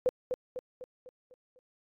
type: tone with echo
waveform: sine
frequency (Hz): 504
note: B4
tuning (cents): +35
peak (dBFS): -22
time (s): 0.06-0.09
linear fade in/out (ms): 0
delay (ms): 250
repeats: 6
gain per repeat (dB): -6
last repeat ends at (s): 1.59
effects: AAC 48 kbps